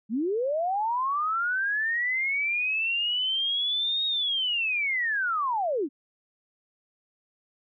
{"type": "linear two-way sweep", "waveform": "sine", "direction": "up then down", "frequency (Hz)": [199.5, 3769, 248.1], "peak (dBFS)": -24, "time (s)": [0.09, 5.89], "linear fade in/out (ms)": 50, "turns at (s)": 4.06, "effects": []}